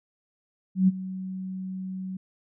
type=tone with ADSR envelope; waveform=sine; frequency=187.7 Hz; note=F#3; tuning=25 cents sharp; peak=-14 dBFS; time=0.75-2.17 s; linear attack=130 ms; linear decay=27 ms; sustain=-17 dB; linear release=5 ms; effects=none